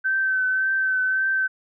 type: tone with vibrato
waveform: sine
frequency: 1537 Hz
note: G6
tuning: 35 cents flat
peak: -19 dBFS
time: 0.04-1.48 s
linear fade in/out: 20 ms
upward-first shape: triangle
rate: 1.8 Hz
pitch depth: 29 cents each way
effects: none